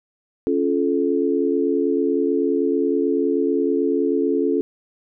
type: chord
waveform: sine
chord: Db augmented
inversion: none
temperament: just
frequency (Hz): 277.2 / 346.5 / 433.1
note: Db4 / F4 / A4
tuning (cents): 0 / -14 / -27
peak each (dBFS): -21 / -22 / -21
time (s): 0.47-4.61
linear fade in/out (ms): 0
effects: none